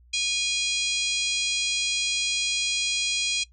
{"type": "harmonic tone with a mistuned harmonic", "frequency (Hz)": 820, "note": "G#5", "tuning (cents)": -22, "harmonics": [3, 4, 5, 6, 7, 8, 9, 10], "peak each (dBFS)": [-27, -29, -31, -33, -34, -35, -36, -37], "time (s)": [0.13, 3.44], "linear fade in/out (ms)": 10, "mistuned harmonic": 9, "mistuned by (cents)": -61, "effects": ["noise-tail reverb RT60 0.1 s tail -20 dB re dry", "added 60 Hz sine -52 dBFS peak until 3.52 s"]}